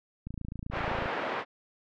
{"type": "click train", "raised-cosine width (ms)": 5, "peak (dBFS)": -25, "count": 23, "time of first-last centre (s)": [0.27, 1.059], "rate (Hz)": 27.9}
{"type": "band-pass noise", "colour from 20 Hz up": "pink", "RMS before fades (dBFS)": -33, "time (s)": [0.71, 1.45], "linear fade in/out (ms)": 50, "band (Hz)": [430, 2000], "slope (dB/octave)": 12}
{"effects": ["low-pass 4000 Hz 12 dB/octave"]}